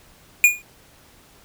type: tone with exponential decay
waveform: square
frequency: 2439 Hz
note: D#7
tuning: 35 cents flat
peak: -7 dBFS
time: 0.44-0.62 s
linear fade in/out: 1 ms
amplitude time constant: 39 ms
effects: pink hiss -52 dBFS RMS until 1.44 s